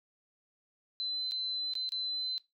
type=tone with dropouts; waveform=sine; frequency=4049 Hz; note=B7; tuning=42 cents sharp; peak=-32 dBFS; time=1-2.38 s; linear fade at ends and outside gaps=0 ms; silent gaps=1.311-1.319 / 1.736-1.753 / 1.891-1.921 s; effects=noise-tail reverb RT60 0.2 s tail -19 dB re dry